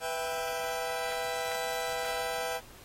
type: chord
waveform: sawtooth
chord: E minor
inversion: second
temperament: just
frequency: 494.4 / 659.3 / 791.1 Hz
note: B4 / E5 / G5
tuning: +2 / 0 / +16 cents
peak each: -32 dBFS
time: 0-2.61 s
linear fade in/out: 50 ms
effects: pink hiss -53 dBFS RMS until 2.84 s + AAC 48 kbps